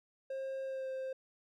triangle tone with pitch glide, 534 to 526 Hz, C5 to C5, +35 to +9 cents, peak -35 dBFS, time 0.3-1.13 s, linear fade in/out 5 ms, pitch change -26 cents, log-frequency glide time 0.64-0.89 s, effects none

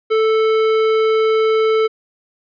sine tone with tanh clipping, 440 Hz, A4, in tune, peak -14 dBFS, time 0.1-1.88 s, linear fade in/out 20 ms, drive 16 dB, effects resampled to 11025 Hz

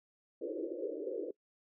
pink band-pass noise, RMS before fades -39 dBFS, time 0.41-1.31 s, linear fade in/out 5 ms, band 310 to 550 Hz, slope 96 dB/octave, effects noise-tail reverb RT60 0.1 s tail -22 dB re dry

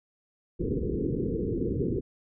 white low-pass noise, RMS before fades -29 dBFS, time 0.59-2.01 s, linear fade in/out 20 ms, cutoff 470 Hz, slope 96 dB/octave, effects none

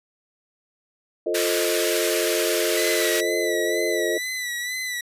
sine chord, F dominant seventh, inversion none, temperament equal, 349.2 / 440 / 523.3 / 622.3 Hz, F4 / A4 / C5 / Eb5, 0 / 0 / 0 / 0 cents, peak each -26 / -26 / -30 / -27 dBFS, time 1.26-4.18 s, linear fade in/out 5 ms
pink high-pass noise, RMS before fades -26 dBFS, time 1.34-3.21 s, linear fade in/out 10 ms, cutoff 1400 Hz, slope 24 dB/octave
sawtooth tone with vibrato, 1975.5 Hz, B6, in tune, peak -23 dBFS, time 2.77-5.01 s, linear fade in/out 5 ms, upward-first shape sine, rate 2.1 Hz, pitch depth 51 cents each way
effects resampled to 32000 Hz

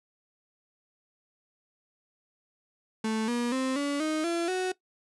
35% pulse tone with pitch steps, 220 / 239.9 / 261.6 / 285.3 / 311.1 / 339.3 / 370 Hz, A3 / A#3 / C4 / C#4 / D#4 / F4 / F#4, 0 / +50 / 0 / +50 / 0 / -50 / 0 cents, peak -25 dBFS, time 3.04-4.72 s, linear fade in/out 5 ms, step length 240 ms, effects noise-tail reverb RT60 0.1 s tail -18 dB re dry + resampled to 24000 Hz

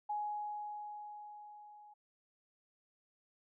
sine tone with level ramp, 836 Hz, G#5, 11 cents sharp, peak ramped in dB -34 to -55 dBFS, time 0.09-1.94 s, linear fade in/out 10 ms, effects none

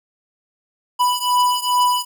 square beating tone pair, 987.8 / 990.2 Hz, B5 / B5, 0 / +4 cents, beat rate 2.4 Hz, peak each -18 / -20 dBFS, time 0.99-2.05 s, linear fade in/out 20 ms, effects none

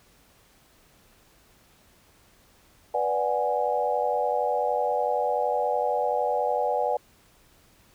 sine chord, G# half-diminished seventh, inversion first, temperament equal, 493.9 / 587.3 / 740 / 830.6 Hz, B4 / D5 / F#5 / G#5, 0 / 0 / 0 / 0 cents, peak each -28 dBFS, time 2.94-6.97 s, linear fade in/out 5 ms, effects pink hiss -59 dBFS RMS until 7.94 s

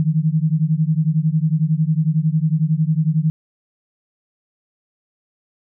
sine beating tone pair, 152.7 / 163.7 Hz, D#3 / E3, -32 / -12 cents, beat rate 11 Hz, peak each -17 / -18 dBFS, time 0-3.3 s, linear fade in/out 0 ms, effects none

